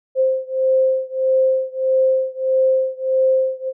sine beating tone pair, 523.3 / 524.9 Hz, C5 / C5, 0 / +5 cents, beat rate 1.6 Hz, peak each -17 / -18 dBFS, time 0.15-3.73 s, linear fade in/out 50 ms, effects none

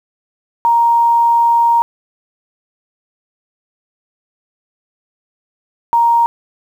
sine tone pair in turn, 935 / 935 Hz, A#5 / A#5, +5 / +5 cents, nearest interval unison, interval 0 cents, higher neither, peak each -8 dBFS, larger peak neither, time 0.65-1.82 / 5.93-6.26 s, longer first, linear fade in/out 0 ms, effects 7-bit

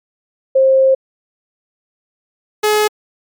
sine / sawtooth tone pair in turn, 531 / 423.9 Hz, C5 / G#4, +25 / +35 cents, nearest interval major third, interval 390 cents, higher first, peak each -7 dBFS, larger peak neither, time 0.55-0.95 / 2.63-2.88 s, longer first, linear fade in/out 10 ms, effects MP3 96 kbps

